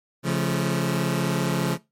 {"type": "chord", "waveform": "sawtooth", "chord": "Db augmented", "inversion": "none", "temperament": "just", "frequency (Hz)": [138.59, 173.24, 216.5], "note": ["Db3", "F3", "A3"], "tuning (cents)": [0, -14, -28], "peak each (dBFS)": [-21, -21, -25], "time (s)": [0.23, 1.78], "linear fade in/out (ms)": 50, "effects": ["noise-tail reverb RT60 0.2 s tail -17 dB re dry", "MP3 64 kbps"]}